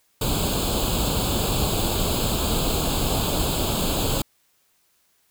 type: noise with comb filter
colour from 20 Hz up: pink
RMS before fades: -23 dBFS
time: 0.21-4.22 s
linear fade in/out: 5 ms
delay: 0.26 ms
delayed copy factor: +0.9
effects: white hiss -65 dBFS RMS until 5.3 s